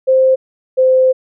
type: tone pair in turn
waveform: sine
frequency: 523.3 / 517.9 Hz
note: C5 / C5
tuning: 0 / -18 cents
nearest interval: unison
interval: 18 cents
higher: first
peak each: -7 dBFS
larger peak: neither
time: 0.07-0.36 / 0.77-1.13 s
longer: second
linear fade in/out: 20 ms
effects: none